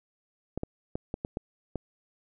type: clicks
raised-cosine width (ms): 2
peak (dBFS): -18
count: 7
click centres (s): 0.576 / 0.634 / 0.955 / 1.141 / 1.249 / 1.371 / 1.757
effects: none